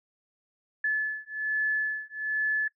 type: beating tone pair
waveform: sine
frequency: 1726 / 1727.2 Hz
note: A6 / A6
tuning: -34 / -33 cents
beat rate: 1.2 Hz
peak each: -29 dBFS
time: 0.84-2.68 s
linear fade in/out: 5 ms
effects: noise-tail reverb RT60 0.1 s tail -23 dB re dry